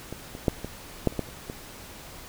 clicks, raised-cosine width 2 ms, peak -21 / -25 / -7 / -19 / -7 / -28 / -13 / -29 / -20 dBFS, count 9, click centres 0.126 / 0.351 / 0.482 / 0.646 / 1.073 / 1.125 / 1.193 / 1.288 / 1.499 s, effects pink hiss -44 dBFS RMS until 2.28 s

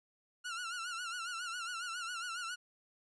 sawtooth tone with vibrato, 1402 Hz, F6, 6 cents sharp, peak -35 dBFS, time 0.44-2.56 s, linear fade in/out 20 ms, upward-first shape sine, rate 7.3 Hz, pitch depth 93 cents each way, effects resampled to 22050 Hz

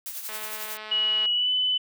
blue noise with tremolo, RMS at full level -33 dBFS, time 0.06-0.77 s, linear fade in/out 0 ms, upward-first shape triangle, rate 11 Hz, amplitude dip 60%
click train, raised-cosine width 0.3 ms, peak -22 dBFS, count 209, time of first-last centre 0.29-1.257 s, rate 215 Hz
sine tone with pitch glide, 2921 to 3007 Hz, F#7 to F#7, -23 to +27 cents, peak -21 dBFS, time 0.91-1.78 s, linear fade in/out 10 ms, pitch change +50 cents, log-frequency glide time 1.31-1.52 s
effects high-pass 400 Hz 12 dB/octave

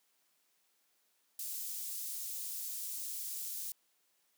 white high-pass noise, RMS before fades -41 dBFS, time 1.39-3.72 s, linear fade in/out 2 ms, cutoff 6300 Hz, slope 12 dB/octave, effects white hiss -75 dBFS RMS until 4.37 s + high-pass 200 Hz 12 dB/octave

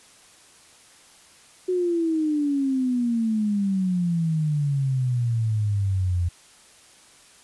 sine exponential sweep, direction down, 370 to 85.6 Hz, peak -20 dBFS, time 1.68-6.29 s, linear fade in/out 10 ms, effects white hiss -52 dBFS RMS until 7.43 s + resampled to 24000 Hz

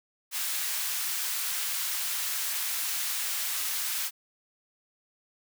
white high-pass noise, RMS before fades -31 dBFS, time 0.31-4.11 s, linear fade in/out 50 ms, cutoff 1200 Hz, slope 12 dB/octave, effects none

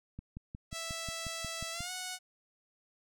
click train, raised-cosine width 5 ms, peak -30 dBFS, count 10, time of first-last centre 0.19-1.806 s, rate 5.57 Hz
5% pulse tone with pitch glide, 659.3 to 735.8 Hz, E5 to F#5, 0 to -10 cents, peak -26 dBFS, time 0.71-2.19 s, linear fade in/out 50 ms, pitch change +190 cents, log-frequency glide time 1.72-1.91 s
effects none

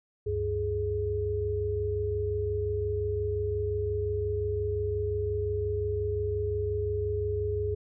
sine tone cluster, 70.6 / 96.3 / 418.6 Hz, C#2 / G2 / G#4, +32 / -30 / +14 cents, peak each -35 / -32 / -29 dBFS, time 0.26-7.75 s, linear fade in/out 10 ms, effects none

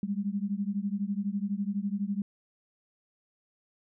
sine beating tone pair, 196.1 / 208.1 Hz, G3 / G#3, +1 / +4 cents, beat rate 12 Hz, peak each -31 / -32 dBFS, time 0.03-2.22 s, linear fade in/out 2 ms, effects none

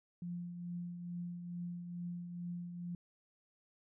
sine tone with tremolo, 174.61 Hz, F3, in tune, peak -38 dBFS, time 0.22-2.95 s, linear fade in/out 2 ms, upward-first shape triangle, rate 2.3 Hz, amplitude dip 50%, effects none

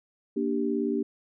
sine chord, G minor, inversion first, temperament just, 235.2 / 294 / 392 Hz, Bb3 / D4 / G4, +16 / +2 / 0 cents, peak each -29 dBFS, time 0.36-1.03 s, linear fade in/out 10 ms, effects none

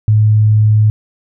sine tone, 107.3 Hz, A2, 43 cents flat, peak -6 dBFS, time 0.08-0.9 s, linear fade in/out 0 ms, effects none

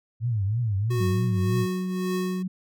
sine tone with vibrato, 108.4 Hz, A2, 25 cents flat, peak -22 dBFS, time 0.2-1.67 s, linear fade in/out 50 ms, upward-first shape triangle, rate 3.1 Hz, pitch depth 240 cents each way
square tone with tremolo, 366.6 Hz, F#4, 16 cents flat, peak -27 dBFS, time 0.9-2.43 s, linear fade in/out 10 ms, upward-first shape triangle, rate 1.8 Hz, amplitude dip 80%
sine tone, 185 Hz, F#3, in tune, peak -26 dBFS, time 1-2.48 s, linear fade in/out 10 ms
effects none

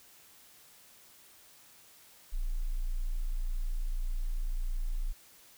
sine tone, 29.14 Hz, A#0, in tune, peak -29 dBFS, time 2.32-5.13 s, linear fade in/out 20 ms, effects white hiss -58 dBFS RMS until 5.57 s

